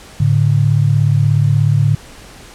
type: tone pair together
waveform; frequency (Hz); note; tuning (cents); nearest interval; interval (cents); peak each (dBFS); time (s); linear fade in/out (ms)
sine; 107.8 / 144.52; A2 / D3; -35 / -27; perfect fourth; 508; -12; 0.2-1.95; 5
effects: pink hiss -38 dBFS RMS until 2.54 s + low-pass 10000 Hz 12 dB/octave